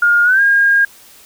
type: tone with pitch glide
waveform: sine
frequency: 1419 to 1620.6 Hz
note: F6 to G#6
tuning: +27 to -43 cents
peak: -8 dBFS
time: 0.02-0.85 s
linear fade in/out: 5 ms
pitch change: +230 cents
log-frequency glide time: 0.24-0.41 s
effects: white hiss -43 dBFS RMS until 1.25 s